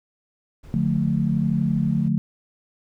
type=noise; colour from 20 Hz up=brown; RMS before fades=-42 dBFS; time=0.63-2.09 s; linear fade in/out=10 ms
type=chord; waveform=sine; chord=D minor; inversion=none; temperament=equal with one note detuned; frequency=146.83 / 178.8 / 220 Hz; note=D3 / F3 / A3; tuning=0 / +41 / 0 cents; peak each=-23 dBFS; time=0.74-2.18 s; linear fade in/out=0 ms
effects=none